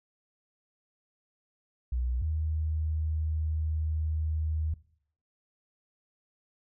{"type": "tone pair in turn", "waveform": "sine", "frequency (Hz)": [61.74, 78.27], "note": ["B1", "D#2"], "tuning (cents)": [0, 11], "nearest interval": "major third", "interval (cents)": 411, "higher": "second", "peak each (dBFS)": -27, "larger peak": "neither", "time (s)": [[1.92, 2.22], [2.22, 4.74]], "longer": "second", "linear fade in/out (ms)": 5, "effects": ["noise-tail reverb RT60 0.6 s tail -19 dB re dry"]}